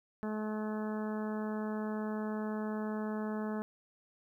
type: harmonic tone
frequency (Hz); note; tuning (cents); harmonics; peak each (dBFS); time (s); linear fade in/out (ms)
214.5; A3; -44; 1 / 2 / 3 / 4 / 5 / 6 / 7 / 8; -35 / -41 / -45 / -47 / -49 / -51 / -52 / -53; 0.23-3.62; 0
effects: 12-bit